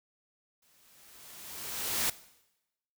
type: noise with exponential growth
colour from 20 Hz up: white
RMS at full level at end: -28 dBFS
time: 0.62-2.1 s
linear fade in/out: 5 ms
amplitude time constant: 320 ms
effects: noise-tail reverb RT60 0.9 s tail -18 dB re dry